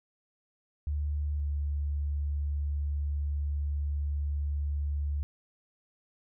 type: tone pair in turn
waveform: sine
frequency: 73.6 / 72.5 Hz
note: D2 / D2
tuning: +4 / -22 cents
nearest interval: unison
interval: 26 cents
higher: first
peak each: -28 dBFS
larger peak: neither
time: 0.87-1.4 / 1.4-5.23 s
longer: second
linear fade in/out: 0 ms
effects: none